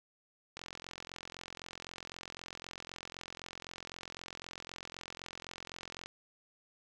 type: click train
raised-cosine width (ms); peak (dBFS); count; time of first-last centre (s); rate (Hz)
0.2; -26; 242; 0.57-6.06; 43.9
effects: none